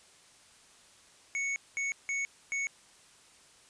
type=tone bursts at uneven times; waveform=square; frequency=2217 Hz; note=C#7; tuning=in tune; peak=-31 dBFS; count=4; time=1.35-1.56 / 1.77-1.92 / 2.09-2.25 / 2.52-2.67 s; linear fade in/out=0 ms; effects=white hiss -59 dBFS RMS until 3.69 s + resampled to 22050 Hz